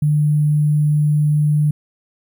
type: tone with sample-and-hold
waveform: sine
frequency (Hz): 149.6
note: D3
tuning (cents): +32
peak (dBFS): -12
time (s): 0.02-1.71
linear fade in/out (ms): 5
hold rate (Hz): 11025
effects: none